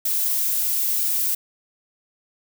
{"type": "noise", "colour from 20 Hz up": "violet", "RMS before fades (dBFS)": -22, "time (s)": [0.05, 1.35], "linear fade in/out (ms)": 5, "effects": []}